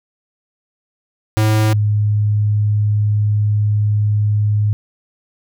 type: tone pair in turn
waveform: square / sine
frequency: 108.3 / 104.85 Hz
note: A2 / G#2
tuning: -27 / +17 cents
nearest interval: minor second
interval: 56 cents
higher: first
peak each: -12 dBFS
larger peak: neither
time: 1.37-1.73 / 1.73-4.73 s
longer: second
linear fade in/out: 0 ms
effects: none